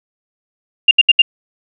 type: tone bursts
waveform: sine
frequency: 2800 Hz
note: F7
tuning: 4 cents sharp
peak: -3 dBFS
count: 4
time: 0.88-1.22 s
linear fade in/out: 5 ms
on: 31 ms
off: 72 ms
effects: none